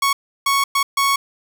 sawtooth tone bursts at uneven times, 1108.7 Hz, C#6, in tune, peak -11 dBFS, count 4, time 0.02-0.13 / 0.46-0.64 / 0.75-0.83 / 0.97-1.16 s, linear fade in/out 5 ms, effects none

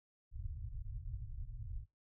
pink low-pass noise, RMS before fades -44 dBFS, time 0.31-1.86 s, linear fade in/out 50 ms, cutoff 130 Hz, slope 96 dB/octave, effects noise-tail reverb RT60 0.2 s tail -23 dB re dry

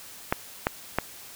clicks, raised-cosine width 0.5 ms, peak -7 dBFS, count 3, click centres 0.325 / 0.669 / 0.986 s, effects white hiss -45 dBFS RMS until 1.35 s

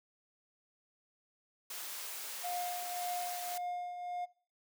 white high-pass noise, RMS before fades -43 dBFS, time 1.7-3.58 s, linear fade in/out 5 ms, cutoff 520 Hz, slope 12 dB/octave
triangle tone with tremolo, 712 Hz, F5, 33 cents sharp, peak -33 dBFS, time 2.43-4.26 s, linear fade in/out 20 ms, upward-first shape triangle, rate 1.8 Hz, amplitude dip 55%
effects noise-tail reverb RT60 0.5 s tail -22 dB re dry

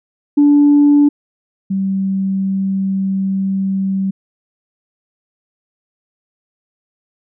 sine tone pair in turn, 290 / 192.94 Hz, D4 / G3, -22 / -27 cents, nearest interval perfect fifth, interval 705 cents, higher first, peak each -5 / -14 dBFS, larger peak first, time 0.37-1.09 / 1.7-4.11 s, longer second, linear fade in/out 10 ms, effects tanh soft clip ceiling -3 dBFS

